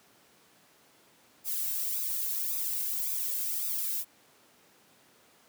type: noise with flanger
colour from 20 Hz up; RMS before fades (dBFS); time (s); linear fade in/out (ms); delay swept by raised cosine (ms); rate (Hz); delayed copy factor
violet; -32; 1.44-4.05; 50; 0.8 to 1.9; 1.8; +0.9
effects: pink hiss -61 dBFS RMS until 5.48 s + high-pass 200 Hz 12 dB/octave